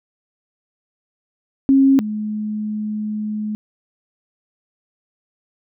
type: tone pair in turn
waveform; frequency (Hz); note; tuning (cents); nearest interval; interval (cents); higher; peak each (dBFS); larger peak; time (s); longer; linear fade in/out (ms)
sine; 270.7 / 212.6; C#4 / G#3; -41 / +41; major third; 418; first; -9 / -21; first; 1.69-1.99 / 1.99-3.55; second; 0
effects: none